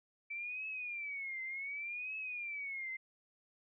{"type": "tone with vibrato", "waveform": "sine", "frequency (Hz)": 2314, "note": "D7", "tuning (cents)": -26, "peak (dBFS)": -39, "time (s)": [0.3, 2.97], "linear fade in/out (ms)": 10, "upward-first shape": "triangle", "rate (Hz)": 0.67, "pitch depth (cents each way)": 200, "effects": []}